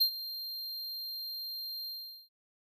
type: tone with ADSR envelope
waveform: square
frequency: 4186 Hz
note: C8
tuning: in tune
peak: -22 dBFS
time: 0-2.29 s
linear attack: 14 ms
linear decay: 84 ms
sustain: -16 dB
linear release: 420 ms
effects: none